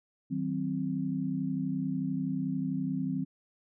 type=chord; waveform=sine; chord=C diminished; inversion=first; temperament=just; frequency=156.98 / 188.37 / 261.6 Hz; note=Eb3 / Gb3 / C4; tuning=+16 / +31 / 0 cents; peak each=-35 / -34 / -32 dBFS; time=0.3-3.25 s; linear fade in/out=20 ms; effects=none